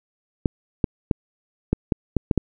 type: clicks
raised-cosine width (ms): 3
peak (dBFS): -5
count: 8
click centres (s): 0.458 / 0.842 / 1.112 / 1.73 / 1.922 / 2.167 / 2.312 / 2.377
effects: none